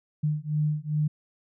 sine beating tone pair, 150 / 152.5 Hz, D3 / D#3, +37 / -34 cents, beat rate 2.5 Hz, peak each -27 dBFS, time 0.23-1.08 s, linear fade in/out 10 ms, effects none

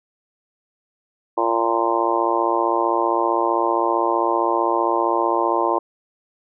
harmonic tone, 115.4 Hz, A#2, 17 cents flat, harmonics 3 / 4 / 5 / 6 / 7 / 8 / 9, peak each -23 / -27 / -25 / -27 / -26 / -23 / -23 dBFS, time 1.37-5.79 s, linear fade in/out 10 ms, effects none

